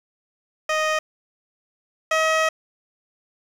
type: tone pair in turn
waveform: 15% pulse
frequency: 622.3 / 636.5 Hz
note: D#5 / D#5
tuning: 0 / +39 cents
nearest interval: unison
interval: 39 cents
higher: second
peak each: -13 / -11 dBFS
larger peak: second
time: 0.69-0.99 / 2.11-2.49 s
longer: second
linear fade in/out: 5 ms
effects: low-pass 6000 Hz 12 dB/octave + 7-bit